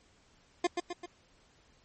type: tone with echo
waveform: 25% pulse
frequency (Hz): 350.6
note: F4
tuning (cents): +7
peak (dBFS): -21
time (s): 0.64-0.67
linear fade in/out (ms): 5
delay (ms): 130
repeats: 3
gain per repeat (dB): -5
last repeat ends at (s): 1.06
effects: pink hiss -65 dBFS RMS until 1.84 s + MP3 32 kbps